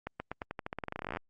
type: accelerating click train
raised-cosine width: 0.5 ms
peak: -21 dBFS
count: 24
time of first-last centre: 0.07-1.171 s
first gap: 130 ms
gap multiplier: 0.89
effects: Opus 48 kbps